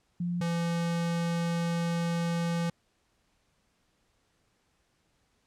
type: tone pair in turn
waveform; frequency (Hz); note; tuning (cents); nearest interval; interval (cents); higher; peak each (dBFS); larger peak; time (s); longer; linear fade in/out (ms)
sine / square; 174.61 / 169.54; F3 / E3; 0 / +49; minor second; 51; first; -28; neither; 0.2-0.41 / 0.41-2.7; second; 5
effects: pink hiss -72 dBFS RMS until 5.46 s + low-pass 9000 Hz 12 dB/octave